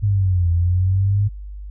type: linear two-way sweep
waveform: sine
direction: down then up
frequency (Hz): 103.83 to 84.5 to 103.83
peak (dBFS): -14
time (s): 0.02-1.29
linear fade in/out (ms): 20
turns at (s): 0.51
effects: added 50 Hz sine -30 dBFS peak until 1.7 s